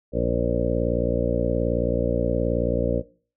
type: harmonic tone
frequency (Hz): 58.8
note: A#1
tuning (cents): +16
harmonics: 1 / 2 / 3 / 4 / 5 / 6 / 8 / 9 / 10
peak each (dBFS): -28 / -30 / -30 / -30 / -30 / -33 / -27 / -27 / -30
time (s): 0.12-3.03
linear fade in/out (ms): 50
effects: noise-tail reverb RT60 0.4 s tail -19 dB re dry